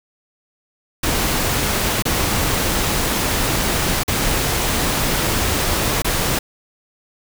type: noise with dropouts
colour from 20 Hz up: pink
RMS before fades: -19 dBFS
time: 1.03-6.39 s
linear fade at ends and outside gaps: 5 ms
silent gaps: 2.024-2.053 / 4.035-4.079 / 6.021-6.045 s
effects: none